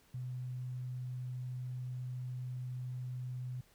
sine tone, 126 Hz, B2, 35 cents sharp, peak -38 dBFS, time 0.14-3.61 s, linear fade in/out 5 ms, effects pink hiss -67 dBFS RMS until 3.74 s

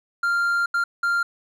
triangle tone bursts at uneven times, 1393 Hz, F6, 5 cents flat, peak -17 dBFS, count 3, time 0.23-0.66 / 0.74-0.84 / 1.03-1.23 s, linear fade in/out 5 ms, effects none

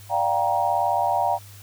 sine chord, G minor seventh, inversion second, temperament just, 588 / 705.6 / 784 / 940.8 Hz, D5 / F5 / G5 / Bb5, +2 / +18 / 0 / +16 cents, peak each -28 / -24 / -24 / -24 dBFS, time 0.09-1.39 s, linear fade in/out 50 ms, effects added 101 Hz sine -43 dBFS peak until 1.62 s + white hiss -48 dBFS RMS until 1.62 s

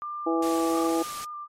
sine tone with pitch glide, 1193 to 1163.1 Hz, D6 to D6, +27 to -17 cents, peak -31 dBFS, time 0.02-0.87 s, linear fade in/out 0 ms, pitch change -44 cents, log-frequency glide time 0.24-0.51 s
harmonic tone, 164.81 Hz, E3, in tune, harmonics 2 / 3 / 4 / 5, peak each -24 / -29 / -33 / -31 dBFS, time 0.26-1.03 s, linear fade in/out 10 ms
white noise, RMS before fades -37 dBFS, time 0.42-1.25 s, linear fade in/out 5 ms
sine tone with vibrato, 1197 Hz, D6, 33 cents sharp, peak -34 dBFS, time 0.71-1.48 s, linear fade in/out 50 ms, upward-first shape square, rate 4 Hz, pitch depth 15 cents each way
effects low-pass 11000 Hz 12 dB/octave + MP3 64 kbps

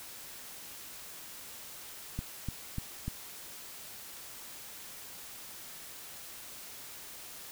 click train, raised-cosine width 5 ms, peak -22 dBFS, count 4, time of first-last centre 2.19-3.08 s, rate 3.37 Hz, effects white hiss -47 dBFS RMS until 7.51 s

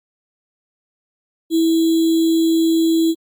sine tone with sample-and-hold, 327.2 Hz, E4, 13 cents flat, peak -12 dBFS, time 1.5-3.15 s, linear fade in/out 50 ms, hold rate 3675 Hz, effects Opus 24 kbps

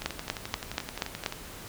two click trains, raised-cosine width 0.2 ms, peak -17 / -10 dBFS, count 16 / 6, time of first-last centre 0.02-1.324 / 0.06-1.262 s, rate 11.5 / 4.16 Hz, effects pink hiss -44 dBFS RMS until 1.68 s

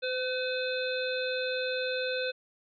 harmonic tone with a mistuned harmonic, 511 Hz, C5, 41 cents flat, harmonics 1 / 3 / 5 / 7 / 8, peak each -31 / -36 / -38 / -39 / -40 dBFS, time 0.02-2.32 s, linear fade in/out 20 ms, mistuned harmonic 3, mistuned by -18 cents, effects none

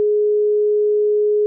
sine tone, 419.2 Hz, G#4, 16 cents sharp, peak -13 dBFS, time 0-1.46 s, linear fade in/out 0 ms, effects none

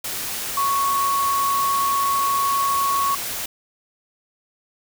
sine tone in noise, 1108.7 Hz, C#6, in tune, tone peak -18 dBFS, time 0.57-3.15 s, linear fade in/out 5 ms, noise white, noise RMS -28 dBFS, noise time 0.04-3.46 s, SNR +7 dB, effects none

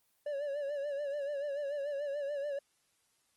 triangle tone with vibrato, 571 Hz, D5, 49 cents flat, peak -32 dBFS, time 0.26-2.59 s, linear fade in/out 5 ms, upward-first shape sine, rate 6.9 Hz, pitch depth 68 cents each way, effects white hiss -74 dBFS RMS until 3.36 s + Opus 24 kbps

